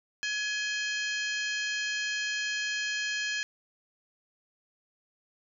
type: harmonic tone with a mistuned harmonic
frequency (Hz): 843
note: G#5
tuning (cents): +26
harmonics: 2 / 3 / 4 / 5 / 6 / 7 / 8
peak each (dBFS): -32 / -36 / -38 / -40 / -42 / -43 / -44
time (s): 0.23-3.43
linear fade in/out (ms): 0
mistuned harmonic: 4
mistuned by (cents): -100
effects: none